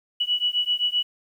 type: beating tone pair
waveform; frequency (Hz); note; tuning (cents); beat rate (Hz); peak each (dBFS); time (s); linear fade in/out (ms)
sine; 2939 / 2946.7; F#7 / F#7; -12 / -8; 7.7; -24; 0.2-1.03; 10
effects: 9-bit